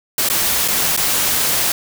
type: noise with dropouts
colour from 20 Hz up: white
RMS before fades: -17 dBFS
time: 0.18-1.72 s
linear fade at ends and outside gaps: 2 ms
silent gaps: 0.288-0.299 / 0.679-0.683 / 0.965-0.974 s
effects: none